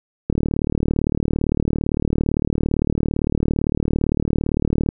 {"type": "click train", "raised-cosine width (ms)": 3, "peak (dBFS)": -6, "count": 174, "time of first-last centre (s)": [0.3, 4.889], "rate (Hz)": 37.7, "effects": []}